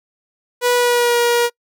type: tone with pitch glide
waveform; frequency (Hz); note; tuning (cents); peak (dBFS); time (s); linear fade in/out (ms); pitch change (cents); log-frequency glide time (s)
sawtooth; 488.9 to 476.6; B4 to A#4; -18 to +38; -9; 0.61-1.5; 50; -44; 0.74-1.18
effects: noise-tail reverb RT60 0.1 s tail -26 dB re dry